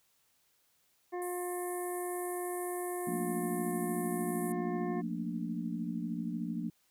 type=harmonic tone; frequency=356.3 Hz; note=F4; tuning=35 cents sharp; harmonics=1 / 2 / 3 / 5 / 6; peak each=-36 / -41 / -46 / -50 / -57 dBFS; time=1.12-5.02 s; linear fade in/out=20 ms
type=band-pass noise; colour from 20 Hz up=pink; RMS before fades=-47 dBFS; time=1.22-4.52 s; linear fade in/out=0 ms; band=9200 to 12000 Hz; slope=48 dB/octave
type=chord; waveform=sine; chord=Bb major seventh; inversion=second; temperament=equal with one note detuned; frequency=176.34 / 220 / 233.1 / 293.7 Hz; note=F3 / A3 / Bb3 / D4; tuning=+17 / 0 / 0 / 0 cents; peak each=-38 / -41 / -38 / -41 dBFS; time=3.07-6.7 s; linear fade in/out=5 ms
effects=white hiss -72 dBFS RMS until 6.9 s